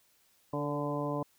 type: harmonic tone with a mistuned harmonic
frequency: 145.3 Hz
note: D3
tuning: 18 cents flat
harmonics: 1 / 2 / 3 / 4 / 5 / 6 / 7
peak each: -37 / -36 / -39 / -37 / -44 / -44 / -39 dBFS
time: 0.53-1.23 s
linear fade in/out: 5 ms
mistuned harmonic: 3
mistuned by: +26 cents
effects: white hiss -68 dBFS RMS until 1.38 s